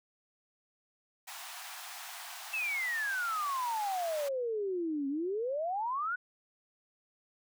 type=high-pass noise; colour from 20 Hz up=pink; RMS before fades=-45 dBFS; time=1.27-4.29 s; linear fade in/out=10 ms; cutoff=680 Hz; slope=96 dB/octave
type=exponential two-way sweep; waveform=sine; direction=down then up; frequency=2680 to 269.7 to 1502 Hz; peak=-31 dBFS; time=2.53-6.16 s; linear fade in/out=10 ms; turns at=5.08 s
effects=none